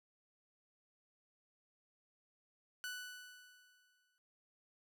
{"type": "tone with exponential decay", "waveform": "sawtooth", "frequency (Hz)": 1487, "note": "F#6", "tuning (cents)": 8, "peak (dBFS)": -37, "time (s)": [2.84, 4.18], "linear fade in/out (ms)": 0, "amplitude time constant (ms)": 290, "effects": []}